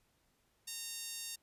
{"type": "tone with high-pass filter", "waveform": "5% pulse", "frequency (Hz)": 920, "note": "A#5", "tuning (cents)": -23, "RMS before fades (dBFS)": -44, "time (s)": [0.67, 1.36], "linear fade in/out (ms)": 10, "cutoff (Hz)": 3200, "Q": 0.77, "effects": ["pink hiss -75 dBFS RMS until 1.42 s", "resampled to 32000 Hz"]}